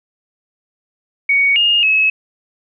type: tone with pitch steps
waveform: sine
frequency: 2237 / 2839 / 2577 Hz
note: C#7 / F7 / E7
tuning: +15 / +28 / -40 cents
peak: -10 dBFS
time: 1.29-2.1 s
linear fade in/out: 5 ms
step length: 270 ms
effects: none